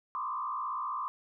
sine tone with frequency modulation, 1109 Hz, C#6, in tune, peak -32 dBFS, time 0.15-1.08 s, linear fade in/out 0 ms, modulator 57.6 Hz, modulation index 1.9, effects none

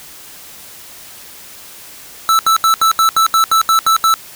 square tone bursts, 1318.5 Hz, E6, in tune, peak -9 dBFS, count 11, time 2.29-4.14 s, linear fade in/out 0 ms, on 100 ms, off 75 ms, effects white hiss -36 dBFS RMS until 4.35 s

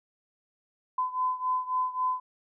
sine beating tone pair, 1014 / 1017.7 Hz, B5 / C6, +45 / -48 cents, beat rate 3.7 Hz, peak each -28 / -31 dBFS, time 0.98-2.2 s, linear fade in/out 5 ms, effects none

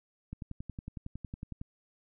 click train, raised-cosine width 5 ms, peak -27 dBFS, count 15, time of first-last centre 0.33-1.614 s, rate 10.9 Hz, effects none

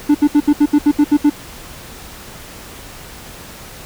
triangle tone bursts, 293.7 Hz, D4, in tune, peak -5 dBFS, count 10, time 0.09-1.3 s, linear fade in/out 10 ms, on 58 ms, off 70 ms, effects pink hiss -35 dBFS RMS until 3.85 s

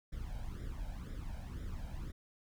brown noise with flanger, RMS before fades -42 dBFS, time 0.12-2.12 s, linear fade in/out 10 ms, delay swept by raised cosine 0.55 to 1.32 ms, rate 2 Hz, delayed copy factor +0.75, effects none

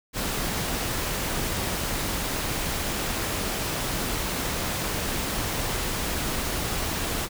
pink noise with amplitude modulation, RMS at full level -27 dBFS, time 0.13-7.29 s, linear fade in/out 50 ms, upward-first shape sine, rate 230 Hz, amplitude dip 25%, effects none

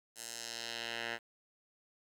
10% pulse tone with band-pass filter sweep, 116.54 Hz, A#2, in tune, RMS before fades -42 dBFS, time 0.15-1.19 s, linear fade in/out 50 ms, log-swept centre 9200 to 1900 Hz, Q 1.3, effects 10-bit

